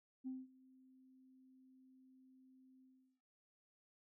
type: tone with ADSR envelope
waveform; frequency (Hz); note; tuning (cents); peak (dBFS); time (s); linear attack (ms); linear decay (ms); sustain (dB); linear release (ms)
sine; 260; C4; -11; -40; 0.24-3.2; 30; 200; -24; 380
effects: noise-tail reverb RT60 0.8 s tail -19 dB re dry + tanh soft clip ceiling -37 dBFS

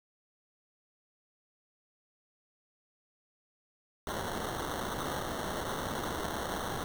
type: noise with sample-and-hold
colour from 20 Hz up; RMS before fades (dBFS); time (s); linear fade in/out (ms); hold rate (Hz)
violet; -36; 4.07-6.84; 0; 2450
effects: none

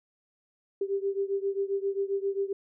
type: beating tone pair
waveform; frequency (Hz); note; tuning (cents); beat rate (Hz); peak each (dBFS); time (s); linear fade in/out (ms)
sine; 392 / 399.5; G4 / G4; 0 / +33; 7.5; -29 / -31; 0.81-2.53; 5
effects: none

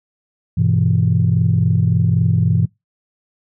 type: chord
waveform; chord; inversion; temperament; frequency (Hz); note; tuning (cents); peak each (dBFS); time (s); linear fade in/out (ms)
sine; E minor; first; equal with one note detuned; 99.77 / 123.47 / 164.81; G2 / B2 / E3; +31 / 0 / 0; -16; 0.57-2.66; 10
effects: noise-tail reverb RT60 0.2 s tail -24 dB re dry + tanh soft clip ceiling -4 dBFS

